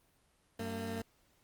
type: tone pair together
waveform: 20% pulse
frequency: 95.57 / 227.3 Hz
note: G2 / A#3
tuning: -43 / -43 cents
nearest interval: octave + minor third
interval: 1500 cents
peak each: -37 / -34 dBFS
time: 0.59-1.02 s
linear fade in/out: 5 ms
effects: pink hiss -71 dBFS RMS until 1.43 s + Opus 32 kbps